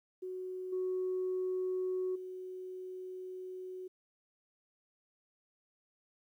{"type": "tone with level steps", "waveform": "sine", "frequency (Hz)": 370, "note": "F#4", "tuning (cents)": 0, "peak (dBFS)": [-38, -31, -41], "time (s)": [0.22, 3.88], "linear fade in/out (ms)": 10, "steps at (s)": [0.72, 2.15], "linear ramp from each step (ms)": 10, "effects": ["tanh soft clip ceiling -28 dBFS", "12-bit"]}